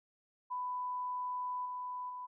sine tone with level steps, 996 Hz, B5, 14 cents sharp, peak -35 / -38 / -41 dBFS, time 0.5-2.27 s, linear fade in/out 20 ms, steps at 1.65 / 2.09 s, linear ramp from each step 10 ms, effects none

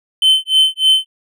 triangle tone with tremolo, 3071 Hz, G7, 36 cents flat, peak -5 dBFS, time 0.22-1.06 s, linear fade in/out 2 ms, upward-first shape sine, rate 3.3 Hz, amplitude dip 100%, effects none

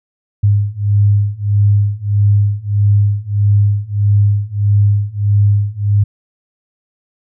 sine beating tone pair, 101.5 / 103.1 Hz, G#2 / G#2, -39 / -12 cents, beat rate 1.6 Hz, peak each -13 / -12 dBFS, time 0.43-6.04 s, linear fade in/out 10 ms, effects none

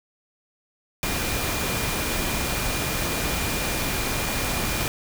sine tone in noise, 2414 Hz, D7, 47 cents sharp, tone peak -35 dBFS, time 1.03-4.88 s, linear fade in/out 0 ms, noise pink, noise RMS -26 dBFS, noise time 1.03-4.88 s, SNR -12 dB, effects none

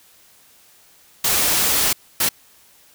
white noise bursts at uneven times, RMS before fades -18 dBFS, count 2, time 1.24-1.93 / 2.2-2.29 s, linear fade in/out 5 ms, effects white hiss -52 dBFS RMS until 2.94 s

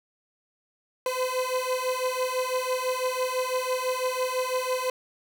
30% pulse beating tone pair, 507 / 513 Hz, B4 / C5, +45 / -34 cents, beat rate 6 Hz, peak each -26 dBFS, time 1.06-4.9 s, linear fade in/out 2 ms, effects none

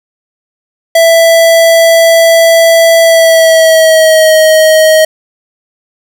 square tone with pitch glide, 662 to 629.6 Hz, E5 to D#5, +7 to +20 cents, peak -3 dBFS, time 0.95-5.05 s, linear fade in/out 5 ms, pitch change -87 cents, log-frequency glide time 3.01-4.35 s, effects 7-bit

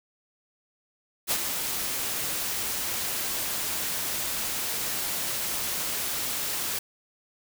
white noise with ADSR envelope, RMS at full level -24 dBFS, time 1.27-6.79 s, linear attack 44 ms, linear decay 60 ms, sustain -6 dB, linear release 5 ms, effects none

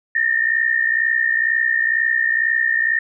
sine tone pair together, 1792 / 1854.1 Hz, A6 / A#6, +31 / -10 cents, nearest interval minor second, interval 59 cents, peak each -18 dBFS, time 0.15-2.99 s, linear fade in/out 5 ms, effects none

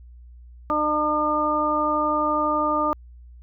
harmonic tone, 302 Hz, D4, 48 cents sharp, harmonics 1 / 2 / 3 / 4, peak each -27 / -26 / -27 / -22 dBFS, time 0.7-2.93 s, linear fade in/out 0 ms, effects added 60 Hz sine -42 dBFS peak until 3.42 s

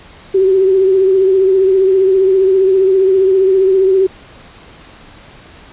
sine tone with vibrato, 381.3 Hz, G4, 48 cents flat, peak -7 dBFS, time 0.34-4.07 s, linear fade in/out 10 ms, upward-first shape triangle, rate 15 Hz, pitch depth 49 cents each way, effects pink hiss -39 dBFS RMS until 5.72 s + resampled to 8000 Hz

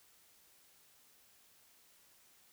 silence, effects white hiss -66 dBFS RMS until 2.52 s

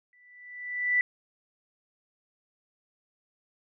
sine tone with exponential growth, 1975.5 Hz, B6, in tune, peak -19 dBFS, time 0.13-1.01 s, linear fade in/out 1 ms, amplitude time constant 190 ms, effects none

